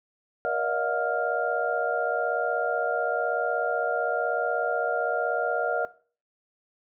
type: tone cluster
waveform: sine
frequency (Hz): 475.2 / 580 / 641 / 717 / 1399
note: A#4 / D5 / E5 / F5 / F6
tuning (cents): +33 / -22 / -49 / +45 / +3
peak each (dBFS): -31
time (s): 0.45-5.85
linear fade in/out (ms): 0
effects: noise-tail reverb RT60 0.4 s tail -17 dB re dry